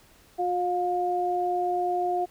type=tone pair together; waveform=sine; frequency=359 / 711.2 Hz; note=F4 / F5; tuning=+48 / +31 cents; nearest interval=octave; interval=1183 cents; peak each=-28 / -25 dBFS; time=0.38-2.26 s; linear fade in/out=20 ms; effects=pink hiss -57 dBFS RMS until 2.3 s